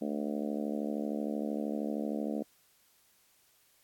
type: harmonic tone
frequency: 73 Hz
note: D2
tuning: 10 cents flat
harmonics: 3 / 4 / 5 / 6 / 7 / 8 / 9 / 10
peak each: -35 / -37 / -45 / -43 / -42 / -43 / -45 / -51 dBFS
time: 0.01-2.43 s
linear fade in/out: 10 ms
effects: white hiss -67 dBFS RMS until 3.83 s + AAC 64 kbps